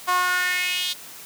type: tone with high-pass filter sweep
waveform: sawtooth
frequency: 361.5 Hz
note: F#4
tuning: 40 cents flat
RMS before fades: -23 dBFS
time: 0.07-0.94 s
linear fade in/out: 20 ms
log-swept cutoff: 940 to 3700 Hz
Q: 3.9
effects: white hiss -41 dBFS RMS until 1.25 s + high-pass 100 Hz 12 dB/octave